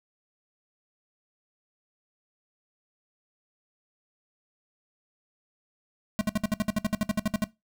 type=tone bursts; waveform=square; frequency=214.2 Hz; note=A3; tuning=46 cents flat; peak=-23 dBFS; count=16; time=6.19-7.441 s; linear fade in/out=0 ms; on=21 ms; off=61 ms; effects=noise-tail reverb RT60 0.2 s tail -19 dB re dry